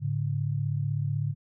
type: tone pair together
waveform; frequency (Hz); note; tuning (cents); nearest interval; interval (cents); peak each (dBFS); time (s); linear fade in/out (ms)
sine; 107.65 / 143.7; A2 / D3; -37 / -37; perfect fourth; 500; -29 / -28; 0-1.35; 50
effects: none